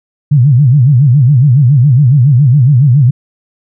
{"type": "tone with vibrato", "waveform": "sine", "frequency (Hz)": 133.5, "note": "C3", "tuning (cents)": 35, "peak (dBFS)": -3, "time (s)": [0.31, 3.11], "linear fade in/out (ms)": 10, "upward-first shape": "sine", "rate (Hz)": 7.2, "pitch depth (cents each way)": 220, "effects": []}